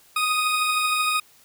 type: beating tone pair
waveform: 20% pulse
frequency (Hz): 1244.5 / 1257.5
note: D#6 / D#6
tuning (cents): 0 / +18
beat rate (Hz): 13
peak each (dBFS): -16 / -25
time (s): 0.16-1.2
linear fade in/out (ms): 5
effects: white hiss -55 dBFS RMS until 1.44 s